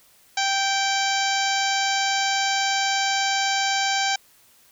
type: harmonic tone with a mistuned harmonic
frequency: 784 Hz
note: G5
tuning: in tune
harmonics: 1 / 2 / 3 / 4 / 5 / 6 / 7 / 8 / 9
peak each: -24 / -27 / -29 / -30 / -31 / -32 / -32 / -33 / -34 dBFS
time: 0.37-4.16 s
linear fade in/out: 5 ms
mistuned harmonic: 3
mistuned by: -21 cents
effects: white hiss -56 dBFS RMS until 4.71 s